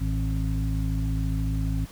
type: harmonic tone with a mistuned harmonic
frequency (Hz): 53.3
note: G#1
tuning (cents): +46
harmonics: 1 / 2 / 3 / 5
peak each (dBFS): -26 / -29 / -31 / -33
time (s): 0-1.86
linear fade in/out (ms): 20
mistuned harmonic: 2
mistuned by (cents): +19
effects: pink hiss -48 dBFS RMS until 1.91 s